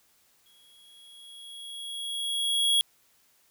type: tone with exponential growth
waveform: square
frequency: 3322 Hz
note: G#7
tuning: in tune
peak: -20 dBFS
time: 0.46-2.81 s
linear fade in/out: 0 ms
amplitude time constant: 510 ms
effects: white hiss -65 dBFS RMS until 3.5 s